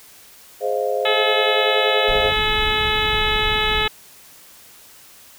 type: chord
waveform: sine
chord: F minor seventh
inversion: first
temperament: just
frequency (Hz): 419.1 / 523.8 / 628.6 / 698.5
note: Ab4 / C5 / Eb5 / F5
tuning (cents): +16 / +2 / +18 / 0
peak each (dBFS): -24 / -22 / -26 / -26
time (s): 0.6-2.33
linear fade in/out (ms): 50
type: harmonic tone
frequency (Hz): 429.5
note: A4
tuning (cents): -42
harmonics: 1 / 2 / 3 / 4 / 5 / 6 / 7 / 8 / 9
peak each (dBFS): -26 / -26 / -26 / -26 / -26 / -26 / -26 / -26 / -26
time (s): 1.05-3.88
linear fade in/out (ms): 5
type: noise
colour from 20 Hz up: brown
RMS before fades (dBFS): -28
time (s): 2.08-3.87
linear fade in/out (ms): 0
effects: white hiss -46 dBFS RMS until 5.38 s